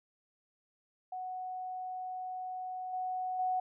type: tone with level steps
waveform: sine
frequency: 740 Hz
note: F#5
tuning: in tune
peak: -37 / -33 / -29 dBFS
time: 1.12-3.6 s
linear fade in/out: 5 ms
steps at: 2.93 / 3.39 s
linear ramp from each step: 5 ms
effects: none

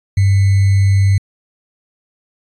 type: tone with sample-and-hold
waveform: sine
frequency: 98 Hz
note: G2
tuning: in tune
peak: -8 dBFS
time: 0.17-1.18 s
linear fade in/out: 5 ms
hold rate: 2100 Hz
effects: resampled to 22050 Hz

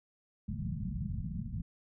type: low-pass noise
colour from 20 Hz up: white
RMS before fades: -37 dBFS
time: 0.48-1.62 s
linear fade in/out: 10 ms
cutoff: 220 Hz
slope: 96 dB/octave
effects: none

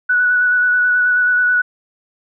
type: tone with vibrato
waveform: sine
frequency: 1477 Hz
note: F#6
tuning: 3 cents flat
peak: -11 dBFS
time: 0.09-1.62 s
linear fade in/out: 10 ms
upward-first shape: square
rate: 9.3 Hz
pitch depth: 13 cents each way
effects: none

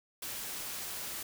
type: noise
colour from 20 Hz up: white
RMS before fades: -40 dBFS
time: 0.22-1.23 s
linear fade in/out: 5 ms
effects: none

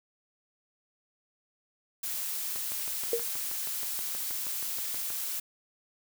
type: noise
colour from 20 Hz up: blue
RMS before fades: -34 dBFS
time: 2.03-5.4 s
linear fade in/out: 5 ms
type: click train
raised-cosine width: 0.5 ms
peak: -28 dBFS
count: 17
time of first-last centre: 2.56-5.104 s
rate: 6.29 Hz
type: tone with exponential decay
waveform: sine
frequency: 466.2 Hz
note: A#4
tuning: in tune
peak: -21 dBFS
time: 3.13-3.26 s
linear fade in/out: 2 ms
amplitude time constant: 28 ms
effects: none

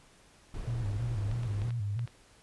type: noise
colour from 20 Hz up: brown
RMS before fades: -40 dBFS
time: 0.54-1.7 s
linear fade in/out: 2 ms
type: tone with vibrato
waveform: sine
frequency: 110 Hz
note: A2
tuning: in tune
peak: -30 dBFS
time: 0.67-2.06 s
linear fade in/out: 10 ms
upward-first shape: square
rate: 3.1 Hz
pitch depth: 130 cents each way
type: clicks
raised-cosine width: 0.3 ms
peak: -31 dBFS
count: 6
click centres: 1.314 / 1.433 / 1.618 / 1.706 / 1.993 / 2.076 s
effects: pink hiss -60 dBFS RMS until 2.42 s + resampled to 24000 Hz

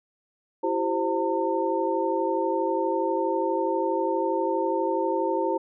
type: tone cluster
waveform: sine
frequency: 334 / 386.3 / 524 / 906 Hz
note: E4 / G4 / C5 / A#5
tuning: +23 / -25 / +2 / -50 cents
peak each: -28 dBFS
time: 0.63-5.58 s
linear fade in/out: 10 ms
effects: none

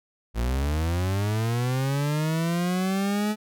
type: linear sweep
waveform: 40% pulse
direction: up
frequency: 55 to 214.6 Hz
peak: -22 dBFS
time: 0.34-3.36 s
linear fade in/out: 50 ms
effects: none

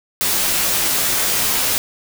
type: noise with comb filter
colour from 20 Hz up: white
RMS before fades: -18 dBFS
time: 0.21-1.78 s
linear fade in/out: 0 ms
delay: 13 ms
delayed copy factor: -0.55
effects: none

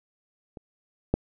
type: clicks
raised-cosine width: 2 ms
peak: -27 / -8 dBFS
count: 2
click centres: 0.572 / 1.14 s
effects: none

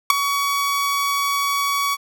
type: tone with ADSR envelope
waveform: sawtooth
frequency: 1128 Hz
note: C#6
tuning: 30 cents sharp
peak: -3 dBFS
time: 0.1-1.97 s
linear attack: 3 ms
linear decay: 9 ms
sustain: -12 dB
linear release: 38 ms
effects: none

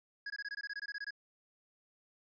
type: tone bursts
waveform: square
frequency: 1661.2 Hz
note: G#6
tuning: in tune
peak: -39 dBFS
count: 14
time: 0.26-1.107 s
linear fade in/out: 5 ms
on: 41 ms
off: 21 ms
effects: resampled to 16000 Hz

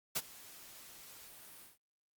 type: noise with ADSR envelope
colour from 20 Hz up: white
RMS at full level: -33 dBFS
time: 0.15-1.78 s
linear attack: 16 ms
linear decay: 43 ms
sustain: -21 dB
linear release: 160 ms
effects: Opus 48 kbps

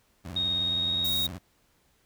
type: tone with vibrato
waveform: 20% pulse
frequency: 87.31 Hz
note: F2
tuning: in tune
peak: -32 dBFS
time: 0.24-1.39 s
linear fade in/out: 20 ms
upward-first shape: triangle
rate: 19 Hz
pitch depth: 280 cents each way
type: tone with pitch glide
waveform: sine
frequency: 3729 to 3768 Hz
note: A#7 to A#7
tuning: 0 to +18 cents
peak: -25 dBFS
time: 0.36-1.27 s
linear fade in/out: 5 ms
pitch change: +18 cents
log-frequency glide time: 0.58-1.12 s
type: noise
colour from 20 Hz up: violet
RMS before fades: -34 dBFS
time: 1.04-1.27 s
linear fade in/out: 10 ms
effects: pink hiss -67 dBFS RMS until 2.05 s

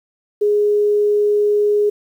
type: tone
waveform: sine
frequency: 415.3 Hz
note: G#4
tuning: in tune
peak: -12 dBFS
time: 0.41-1.9 s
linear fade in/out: 10 ms
effects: 8-bit

